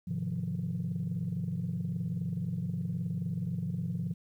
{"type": "chord", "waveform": "sine", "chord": "F minor seventh", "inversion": "first", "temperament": "equal", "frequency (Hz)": [103.83, 130.81, 155.56, 174.61], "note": ["Ab2", "C3", "Eb3", "F3"], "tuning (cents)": [0, 0, 0, 0], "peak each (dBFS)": [-38, -37, -37, -33], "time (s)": [0.07, 4.14], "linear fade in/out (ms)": 10, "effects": ["tanh soft clip ceiling -25 dBFS", "11-bit"]}